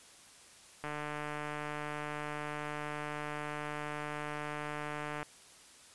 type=click train; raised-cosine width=0.5 ms; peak=-24 dBFS; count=655; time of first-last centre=0.84-5.229 s; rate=149 Hz; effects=white hiss -57 dBFS RMS until 5.94 s + resampled to 24000 Hz